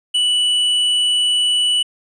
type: tone with tanh clipping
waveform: sine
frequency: 2960 Hz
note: F#7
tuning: in tune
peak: -15 dBFS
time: 0.14-1.83 s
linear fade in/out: 10 ms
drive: 9 dB
effects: resampled to 22050 Hz